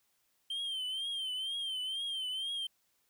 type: tone with vibrato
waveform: triangle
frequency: 3136 Hz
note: G7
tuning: in tune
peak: -33 dBFS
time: 0.5-2.67 s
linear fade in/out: 5 ms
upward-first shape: triangle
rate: 2.1 Hz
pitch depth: 93 cents each way
effects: white hiss -75 dBFS RMS until 3.09 s